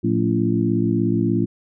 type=harmonic tone with a mistuned harmonic; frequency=56.7 Hz; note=A#1; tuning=47 cents flat; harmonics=2 / 3 / 4 / 5 / 6; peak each=-23 / -23 / -23 / -23 / -23 dBFS; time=0.03-1.46 s; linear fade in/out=20 ms; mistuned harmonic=3; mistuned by=+100 cents; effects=none

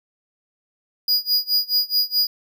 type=tone with tremolo; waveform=square; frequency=4899 Hz; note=D#8; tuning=28 cents flat; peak=-15 dBFS; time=1.08-2.27 s; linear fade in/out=2 ms; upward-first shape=sine; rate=4.7 Hz; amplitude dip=95%; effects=none

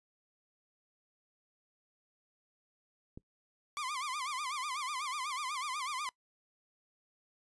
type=click; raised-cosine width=3 ms; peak=-33 dBFS; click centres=3.175 s
type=tone with vibrato; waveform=sawtooth; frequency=1108.7 Hz; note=C#6; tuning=in tune; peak=-32 dBFS; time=3.77-6.09 s; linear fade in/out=0 ms; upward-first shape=sine; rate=8.1 Hz; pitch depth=170 cents each way
effects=noise-tail reverb RT60 0.1 s tail -22 dB re dry + resampled to 24000 Hz

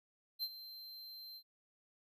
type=tone with ADSR envelope; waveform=square; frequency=4123 Hz; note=C8; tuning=26 cents flat; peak=-35 dBFS; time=0.39-1.43 s; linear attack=41 ms; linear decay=51 ms; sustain=-14 dB; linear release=67 ms; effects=none

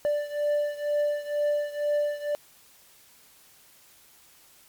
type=beating tone pair; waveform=triangle; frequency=587.3 / 589.4 Hz; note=D5 / D5; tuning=0 / +6 cents; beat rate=2.1 Hz; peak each=-24 / -27 dBFS; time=0.05-2.35 s; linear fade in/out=0 ms; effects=white hiss -56 dBFS RMS until 4.68 s + MP3 96 kbps

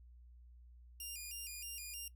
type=tone with vibrato; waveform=5% pulse; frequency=2612 Hz; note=E7; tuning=17 cents flat; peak=-36 dBFS; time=1-2.08 s; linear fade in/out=2 ms; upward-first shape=square; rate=3.2 Hz; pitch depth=120 cents each way; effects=noise-tail reverb RT60 0.1 s tail -19 dB re dry + added 60 Hz sine -56 dBFS peak until 2.15 s

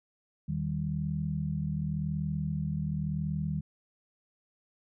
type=tone cluster; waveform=sine; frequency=80.3 / 154.9 / 195.8 Hz; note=E2 / D#3 / G3; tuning=-45 / -7 / -2 cents; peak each=-38 / -31 / -35 dBFS; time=0.48-3.61 s; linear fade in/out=10 ms; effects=none

